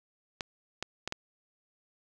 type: clicks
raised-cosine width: 0.2 ms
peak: -16 dBFS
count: 4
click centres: 0.408 / 0.826 / 1.076 / 1.124 s
effects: none